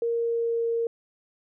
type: tone with pitch glide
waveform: sine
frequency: 466.2 to 462.7 Hz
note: A#4 to A#4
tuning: 0 to -13 cents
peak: -23 dBFS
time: 0.02-0.87 s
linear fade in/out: 2 ms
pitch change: -13 cents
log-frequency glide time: 0.13-0.65 s
effects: none